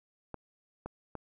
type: clicks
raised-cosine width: 1 ms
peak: -25 dBFS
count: 3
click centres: 0.343 / 0.86 / 1.153 s
effects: none